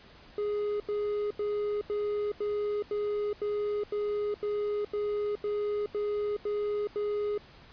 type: tone bursts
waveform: triangle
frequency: 415.3 Hz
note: G#4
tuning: in tune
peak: -26 dBFS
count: 14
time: 0.38-7.378 s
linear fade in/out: 2 ms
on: 420 ms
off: 86 ms
effects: pink hiss -54 dBFS RMS until 7.72 s + resampled to 11025 Hz